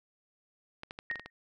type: clicks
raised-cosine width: 0.3 ms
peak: -25 dBFS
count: 7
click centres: 0.834 / 0.909 / 0.989 / 1.113 / 1.157 / 1.196 / 1.26 s
type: tone with exponential decay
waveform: sine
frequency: 1864.7 Hz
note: A#6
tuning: in tune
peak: -29 dBFS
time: 1.1-1.3 s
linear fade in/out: 1 ms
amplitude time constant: 43 ms
effects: none